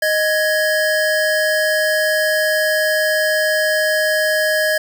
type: tone pair together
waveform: square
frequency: 622.3 / 1671.4 Hz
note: D#5 / G#6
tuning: 0 / +11 cents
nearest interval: octave + perfect fourth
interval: 1711 cents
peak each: -18 dBFS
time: 0.02-4.78 s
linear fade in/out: 5 ms
effects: none